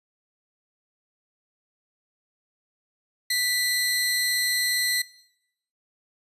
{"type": "tone pair together", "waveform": "sawtooth", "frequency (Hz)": [1975.5, 4186], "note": ["B6", "C8"], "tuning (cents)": [0, 0], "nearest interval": "octave + minor second", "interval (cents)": 1300, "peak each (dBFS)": -22, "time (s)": [3.3, 5.02], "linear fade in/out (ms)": 5, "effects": ["noise-tail reverb RT60 0.8 s tail -20 dB re dry", "resampled to 32000 Hz"]}